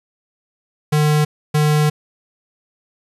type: tone bursts at uneven times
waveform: square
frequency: 150.8 Hz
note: D3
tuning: 46 cents sharp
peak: -13 dBFS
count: 2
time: 0.92-1.25 / 1.54-1.9 s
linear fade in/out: 10 ms
effects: resampled to 32000 Hz + 8-bit